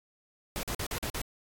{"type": "noise bursts", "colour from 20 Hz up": "pink", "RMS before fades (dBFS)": -34, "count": 6, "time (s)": [0.56, 1.216], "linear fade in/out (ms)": 0, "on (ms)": 71, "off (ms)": 46, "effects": ["AAC 64 kbps"]}